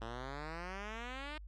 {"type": "exponential sweep", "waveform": "5% pulse", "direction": "up", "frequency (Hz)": [110, 311], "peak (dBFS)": -31, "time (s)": [0.01, 1.38], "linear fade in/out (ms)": 5, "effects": ["added 50 Hz sine -47 dBFS peak until 1.47 s", "low-pass 4000 Hz 12 dB/octave"]}